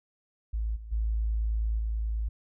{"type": "tone with level steps", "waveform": "sine", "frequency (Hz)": 54.7, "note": "A1", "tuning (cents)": -9, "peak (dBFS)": [-27, -39, -25, -27], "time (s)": [0.53, 2.29], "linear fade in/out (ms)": 10, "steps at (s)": [0.75, 0.91, 1.78], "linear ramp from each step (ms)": 20, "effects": []}